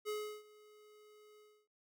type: tone with ADSR envelope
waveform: square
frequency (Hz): 423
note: G#4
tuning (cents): +32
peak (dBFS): -37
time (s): 0.05-1.68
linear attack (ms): 38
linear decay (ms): 340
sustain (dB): -23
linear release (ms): 290
effects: none